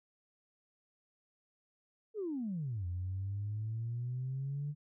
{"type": "exponential two-way sweep", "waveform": "sine", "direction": "down then up", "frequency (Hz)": [454.4, 87.31, 148.8], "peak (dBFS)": -34, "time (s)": [2.14, 4.75], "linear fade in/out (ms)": 50, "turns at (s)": 2.86, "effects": ["tanh soft clip ceiling -30 dBFS"]}